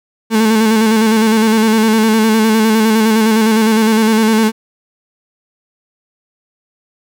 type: tone with vibrato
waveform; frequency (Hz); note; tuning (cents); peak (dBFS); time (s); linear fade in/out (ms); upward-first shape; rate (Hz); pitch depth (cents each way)
35% pulse; 220.1; A3; +1; -7; 0.3-4.52; 50; square; 9.8; 34
effects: none